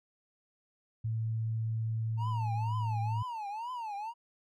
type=tone with pitch glide; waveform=sine; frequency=111.9 to 110.17 Hz; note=A2 to A2; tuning=+30 to +3 cents; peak=-30 dBFS; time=1.04-3.23 s; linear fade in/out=10 ms; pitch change=-27 cents; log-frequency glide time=2.39-2.69 s
type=tone with vibrato; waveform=triangle; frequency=900 Hz; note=A5; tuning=39 cents sharp; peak=-34 dBFS; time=2.17-4.14 s; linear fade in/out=50 ms; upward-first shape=triangle; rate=2.1 Hz; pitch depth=230 cents each way
effects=none